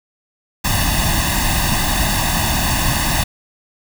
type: noise with comb filter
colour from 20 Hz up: pink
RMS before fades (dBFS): -17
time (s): 0.64-3.24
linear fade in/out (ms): 10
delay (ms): 1.1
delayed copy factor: +1
effects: none